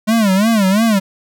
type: tone with vibrato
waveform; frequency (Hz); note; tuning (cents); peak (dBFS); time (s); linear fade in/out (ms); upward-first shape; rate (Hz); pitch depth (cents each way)
square; 207.7; G#3; 0; -11; 0.07-1; 20; sine; 2.9; 180
effects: none

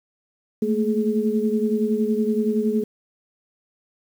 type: tone cluster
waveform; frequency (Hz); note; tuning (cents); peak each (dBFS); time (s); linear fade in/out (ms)
sine; 216 / 226.7 / 422.6; A3 / A#3 / G#4; -32 / -48 / +30; -23; 0.62-2.84; 5
effects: 8-bit

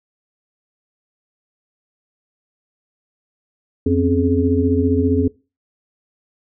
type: tone cluster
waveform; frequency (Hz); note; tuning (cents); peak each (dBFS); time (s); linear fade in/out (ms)
sine; 89.1 / 257.6 / 272.6 / 424.1; F2 / C4 / C#4 / G#4; +35 / -27 / -29 / +36; -19; 3.86-5.28; 5
effects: noise-tail reverb RT60 0.3 s tail -21 dB re dry

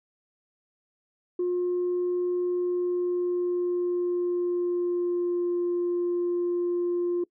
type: tone with pitch glide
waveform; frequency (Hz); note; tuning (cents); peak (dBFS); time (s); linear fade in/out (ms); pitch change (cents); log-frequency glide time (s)
sine; 356.8 to 350.7; F4 to F4; +37 to +7; -22; 1.39-7.24; 5; -30; 2.42-5.57
effects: noise-tail reverb RT60 0.1 s tail -23 dB re dry + tanh soft clip ceiling -21 dBFS

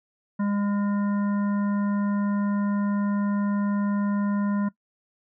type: harmonic tone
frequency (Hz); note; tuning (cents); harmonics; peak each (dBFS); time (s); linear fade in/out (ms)
203.1; G#3; -38; 1 / 3 / 5 / 7 / 9; -22 / -39 / -37 / -41 / -46; 0.39-4.69; 10
effects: noise-tail reverb RT60 0.1 s tail -19 dB re dry

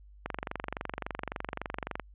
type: click train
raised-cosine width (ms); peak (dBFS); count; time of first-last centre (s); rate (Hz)
0.5; -18; 42; 0.26-1.997; 23.6
effects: added 50 Hz sine -51 dBFS peak until 2.14 s + resampled to 8000 Hz

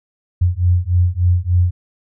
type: beating tone pair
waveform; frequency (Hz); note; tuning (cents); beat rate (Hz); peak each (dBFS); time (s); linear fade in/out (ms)
sine; 87.31 / 90.71; F2 / F#2; 0 / -34; 3.4; -15; 0.41-1.71; 10
effects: none

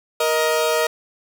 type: tone pair together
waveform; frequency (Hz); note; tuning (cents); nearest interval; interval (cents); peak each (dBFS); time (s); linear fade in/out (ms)
sawtooth; 470 / 627.4; A#4 / D#5; +14 / +14; perfect fourth; 500; -16; 0.2-0.87; 5
effects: none

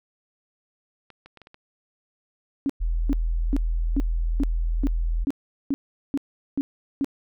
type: clicks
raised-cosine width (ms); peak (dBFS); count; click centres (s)
0.3; -30; 6; 1.103 / 1.26 / 1.373 / 1.417 / 1.471 / 1.544
type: tone bursts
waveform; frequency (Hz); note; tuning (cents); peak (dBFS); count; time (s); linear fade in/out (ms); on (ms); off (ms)
sine; 277.2; C#4; 0; -20; 11; 2.66-7.045; 0; 35; 400
type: tone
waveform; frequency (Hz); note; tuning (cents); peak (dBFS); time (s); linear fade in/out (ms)
sine; 41.2; E1; 0; -21; 2.8-5.25; 20
effects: none

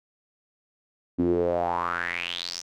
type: tone with band-pass filter sweep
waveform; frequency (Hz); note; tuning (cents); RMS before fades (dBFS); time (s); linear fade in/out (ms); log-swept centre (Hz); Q
sawtooth; 86.8; F2; -10; -27; 1.18-2.62; 20; 270 to 6000; 6.2
effects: none

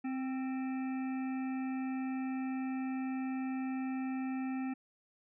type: harmonic tone with a mistuned harmonic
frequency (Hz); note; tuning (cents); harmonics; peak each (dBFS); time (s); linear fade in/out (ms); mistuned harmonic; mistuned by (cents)
261.6; C4; 0; 1 / 3 / 5 / 7 / 9 / 10; -34 / -46 / -53 / -53 / -54 / -56; 0.04-4.74; 10; 5; +36
effects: none

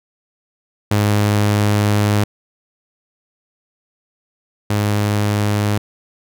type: tone pair in turn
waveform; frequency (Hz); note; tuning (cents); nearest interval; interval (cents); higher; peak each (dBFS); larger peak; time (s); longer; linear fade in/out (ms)
sawtooth; 103.83 / 103.83; G#2 / G#2; 0 / 0; unison; 0; neither; -9 / -11; first; 0.91-2.24 / 4.7-5.78; first; 5
effects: none

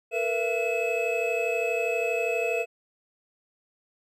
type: tone cluster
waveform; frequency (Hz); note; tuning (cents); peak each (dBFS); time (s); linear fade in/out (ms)
triangle; 453.4 / 485.8 / 671 / 2583; A#4 / B4 / E5 / E7; -48 / -29 / +31 / -36; -28; 0.11-2.66; 50
effects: none

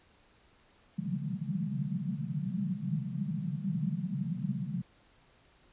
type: band-pass noise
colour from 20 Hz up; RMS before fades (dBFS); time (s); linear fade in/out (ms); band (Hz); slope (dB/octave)
white; -34; 0.98-4.82; 5; 130 to 210; 96
effects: pink hiss -64 dBFS RMS until 5.72 s + resampled to 8000 Hz

